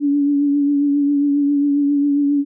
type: tone with vibrato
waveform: sine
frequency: 285.9 Hz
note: D4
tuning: 46 cents flat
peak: -13 dBFS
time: 0-2.45 s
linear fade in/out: 50 ms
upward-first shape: triangle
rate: 7.4 Hz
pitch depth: 32 cents each way
effects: none